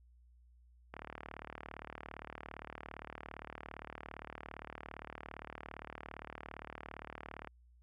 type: click train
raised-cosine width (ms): 0.5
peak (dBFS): -29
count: 246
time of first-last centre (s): 0.94-7.473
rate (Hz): 37.5
effects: added 60 Hz sine -61 dBFS peak until 7.82 s